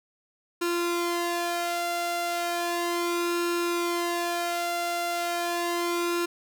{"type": "tone with flanger", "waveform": "sawtooth", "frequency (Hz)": 345.6, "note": "F4", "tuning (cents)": -18, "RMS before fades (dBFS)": -28, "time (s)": [0.61, 6.26], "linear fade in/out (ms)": 10, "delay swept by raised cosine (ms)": [0.75, 1.47], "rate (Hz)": 0.35, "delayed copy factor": 0.7, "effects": []}